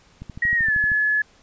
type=click train; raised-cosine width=5 ms; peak=-22 dBFS; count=10; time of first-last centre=0.22-0.918 s; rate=12.9 Hz
type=tone with pitch glide; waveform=sine; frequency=1896 to 1708.8 Hz; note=A#6 to G#6; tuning=+29 to +49 cents; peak=-17 dBFS; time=0.42-1.22 s; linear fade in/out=5 ms; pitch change=-180 cents; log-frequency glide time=0.55-0.73 s
effects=pink hiss -55 dBFS RMS until 1.42 s + resampled to 16000 Hz